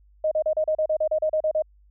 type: tone bursts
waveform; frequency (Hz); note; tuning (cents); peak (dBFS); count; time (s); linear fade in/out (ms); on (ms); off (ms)
sine; 622; D#5; -1; -19; 13; 0.24-1.622; 5; 74; 35
effects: added 50 Hz sine -53 dBFS peak until 1.9 s